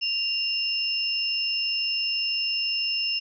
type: tone pair together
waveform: sine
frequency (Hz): 2794 / 5274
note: F7 / E8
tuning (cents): 0 / 0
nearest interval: major seventh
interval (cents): 1100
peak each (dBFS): -26 / -27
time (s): 0.01-3.2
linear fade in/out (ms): 20
effects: none